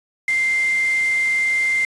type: tone in noise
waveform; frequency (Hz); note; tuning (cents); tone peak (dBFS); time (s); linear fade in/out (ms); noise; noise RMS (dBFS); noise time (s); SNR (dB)
sine; 2093; C7; 0; -16; 0.28-1.85; 2; white; -34; 0.28-1.85; +15
effects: resampled to 22050 Hz